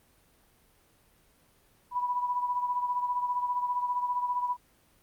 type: beating tone pair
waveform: sine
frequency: 982 / 997 Hz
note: B5 / B5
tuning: -10 / +16 cents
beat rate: 15 Hz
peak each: -28 / -35 dBFS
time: 1.91-4.57 s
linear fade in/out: 50 ms
effects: pink hiss -64 dBFS RMS until 5.02 s + Opus 32 kbps